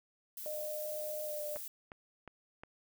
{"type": "noise", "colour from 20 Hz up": "violet", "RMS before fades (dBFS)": -44, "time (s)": [0.37, 1.68], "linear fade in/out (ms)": 2}
{"type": "tone with pitch glide", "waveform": "sine", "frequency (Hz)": [609, 596.5], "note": ["D#5", "D5"], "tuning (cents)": [-37, 27], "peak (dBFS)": -38, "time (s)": [0.46, 1.57], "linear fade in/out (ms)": 0, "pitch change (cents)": -36, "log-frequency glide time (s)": [1.25, 1.39]}
{"type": "click train", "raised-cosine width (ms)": 0.5, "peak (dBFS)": -32, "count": 4, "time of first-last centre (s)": [1.56, 2.635], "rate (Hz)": 2.79}
{"effects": []}